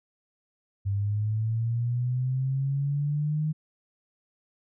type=linear sweep; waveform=sine; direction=up; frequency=98 to 155.56 Hz; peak=-24 dBFS; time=0.85-3.53 s; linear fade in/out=20 ms; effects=none